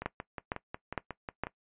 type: two click trains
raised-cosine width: 0.5 ms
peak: -16 / -22 dBFS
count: 4 / 9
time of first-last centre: 0.06-1.436 / 0.02-1.469 s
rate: 2.18 / 5.52 Hz
effects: noise-tail reverb RT60 0.1 s tail -19 dB re dry + resampled to 8000 Hz